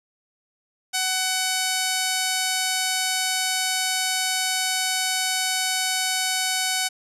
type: tone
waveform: 5% pulse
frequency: 750 Hz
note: F#5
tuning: 23 cents sharp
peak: -10 dBFS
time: 0.93-6.89 s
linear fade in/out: 20 ms
effects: resampled to 32000 Hz